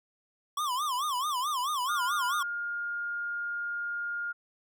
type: tone with vibrato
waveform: square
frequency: 1098 Hz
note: C#6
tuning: 17 cents flat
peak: -29 dBFS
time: 0.57-2.43 s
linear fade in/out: 5 ms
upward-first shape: sine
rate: 4.6 Hz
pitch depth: 200 cents each way
type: tone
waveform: sine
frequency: 1415 Hz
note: F6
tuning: 22 cents sharp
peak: -31 dBFS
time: 1.88-4.33 s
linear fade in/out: 20 ms
effects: none